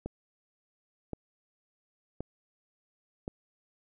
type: click train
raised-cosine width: 2 ms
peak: -22 dBFS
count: 4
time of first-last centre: 0.06-3.279 s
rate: 0.932 Hz
effects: none